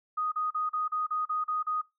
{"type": "tone bursts", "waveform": "sine", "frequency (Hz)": 1244.5, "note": "D#6", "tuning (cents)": 0, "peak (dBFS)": -27, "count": 9, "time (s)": [0.17, 1.816], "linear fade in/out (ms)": 10, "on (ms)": 150, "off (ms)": 37, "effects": ["noise-tail reverb RT60 0.2 s tail -20 dB re dry"]}